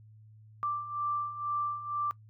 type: beating tone pair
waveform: sine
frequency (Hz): 1174.7 / 1176.8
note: D6 / D6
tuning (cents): 0 / +3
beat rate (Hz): 2.1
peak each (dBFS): -37 / -32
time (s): 0.63-2.11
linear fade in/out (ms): 0
effects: noise-tail reverb RT60 0.1 s tail -20 dB re dry + added 108 Hz sine -52 dBFS peak until 2.29 s